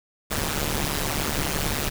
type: noise with amplitude modulation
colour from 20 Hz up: pink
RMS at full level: -22 dBFS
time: 0.3-1.9 s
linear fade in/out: 20 ms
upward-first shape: sine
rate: 146 Hz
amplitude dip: 95%
effects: none